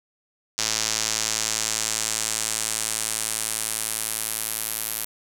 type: tone with band-pass filter sweep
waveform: square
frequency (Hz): 55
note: A1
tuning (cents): 0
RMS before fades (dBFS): -27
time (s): 0.58-5.05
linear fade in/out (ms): 5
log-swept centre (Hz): 6000 to 12000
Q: 1.9
effects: none